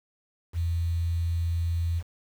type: tone with quantisation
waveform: sine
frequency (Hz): 84.4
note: E2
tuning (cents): +41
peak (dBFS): -24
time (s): 0.53-2.03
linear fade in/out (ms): 50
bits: 8
effects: none